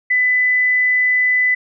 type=tone; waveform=sine; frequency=2000 Hz; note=B6; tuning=21 cents sharp; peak=-12 dBFS; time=0.1-1.55 s; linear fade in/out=10 ms; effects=none